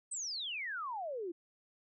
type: exponential sweep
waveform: sine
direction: down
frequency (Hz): 8530 to 326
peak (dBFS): -37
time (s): 0.11-1.32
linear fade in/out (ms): 10
effects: none